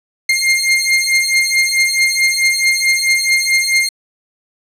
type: beating tone pair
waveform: sawtooth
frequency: 2116 / 2120.6 Hz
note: C7 / C7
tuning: +19 / +23 cents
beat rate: 4.6 Hz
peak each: -11 dBFS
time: 0.29-3.89 s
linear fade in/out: 5 ms
effects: low-pass 11000 Hz 12 dB/octave